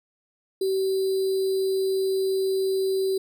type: tone with sample-and-hold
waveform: sine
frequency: 382.9 Hz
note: G4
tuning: 41 cents flat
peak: -21 dBFS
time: 0.61-3.18 s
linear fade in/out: 5 ms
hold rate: 4410 Hz
effects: none